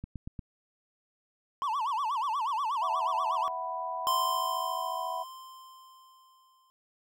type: click train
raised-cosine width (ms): 5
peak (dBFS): -26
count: 4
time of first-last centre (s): 0.04-0.392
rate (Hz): 8.52
type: tone with vibrato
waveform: triangle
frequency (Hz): 1000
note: B5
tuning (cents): +21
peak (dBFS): -26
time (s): 1.62-3.48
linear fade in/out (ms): 0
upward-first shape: sine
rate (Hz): 8.3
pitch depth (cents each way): 260
type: chord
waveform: sine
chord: E suspended second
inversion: none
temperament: just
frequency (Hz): 659.3 / 741.7 / 988.9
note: E5 / F#5 / B5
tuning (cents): 0 / +4 / +2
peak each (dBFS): -39 / -38 / -34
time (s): 2.81-5.24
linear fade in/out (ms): 20
type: tone with exponential decay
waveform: square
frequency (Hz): 1043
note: C6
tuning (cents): -6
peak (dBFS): -25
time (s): 4.07-6.7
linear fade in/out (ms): 0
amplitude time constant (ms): 570
effects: none